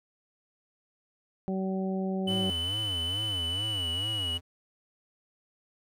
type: harmonic tone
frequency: 190 Hz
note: F#3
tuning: 46 cents sharp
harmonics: 1 / 2 / 3 / 4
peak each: -29 / -35 / -39 / -41 dBFS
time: 1.48-2.5 s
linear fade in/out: 0 ms
type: tone with vibrato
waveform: square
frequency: 94.9 Hz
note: F#2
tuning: 44 cents sharp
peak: -36 dBFS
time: 2.26-4.41 s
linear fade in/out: 50 ms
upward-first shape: sine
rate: 2.3 Hz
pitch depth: 250 cents each way
type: tone with pitch glide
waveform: triangle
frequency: 3011 to 2929 Hz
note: F#7 to F#7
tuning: +30 to -18 cents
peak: -28 dBFS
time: 2.27-4.38 s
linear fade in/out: 10 ms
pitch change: -48 cents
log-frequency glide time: 3.3-4.13 s
effects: none